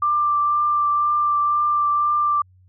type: tone with vibrato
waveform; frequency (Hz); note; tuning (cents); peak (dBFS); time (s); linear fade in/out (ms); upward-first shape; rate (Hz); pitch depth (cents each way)
sine; 1182; D6; +11; -16; 0.02-2.42; 5; triangle; 2; 14
effects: added 92 Hz sine -50 dBFS peak until 2.68 s